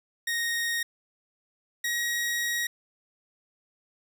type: tone pair in turn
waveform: sawtooth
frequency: 1864.7 / 1895.1 Hz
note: A#6 / A#6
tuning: 0 / +28 cents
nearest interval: unison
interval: 28 cents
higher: second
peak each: -23 dBFS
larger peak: neither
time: 0.27-0.83 / 1.84-2.67 s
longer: second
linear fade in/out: 5 ms
effects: none